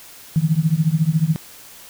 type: tone with tremolo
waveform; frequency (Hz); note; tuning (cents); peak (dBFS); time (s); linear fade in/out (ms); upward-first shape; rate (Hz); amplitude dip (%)
sine; 159.3; D#3; +41; -10; 0.36-1.36; 0; triangle; 14; 100
effects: white hiss -42 dBFS RMS until 1.89 s